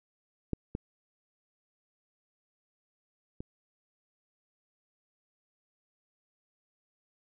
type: clicks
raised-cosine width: 3 ms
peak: -17 / -20 / -26 dBFS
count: 3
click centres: 0.533 / 0.751 / 3.405 s
effects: none